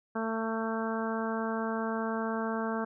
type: harmonic tone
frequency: 223.7 Hz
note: A3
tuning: 29 cents sharp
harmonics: 1 / 2 / 3 / 4 / 5 / 6 / 7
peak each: -33 / -36 / -38 / -39 / -40 / -41 / -41 dBFS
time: 0.15-2.85 s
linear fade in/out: 10 ms
effects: none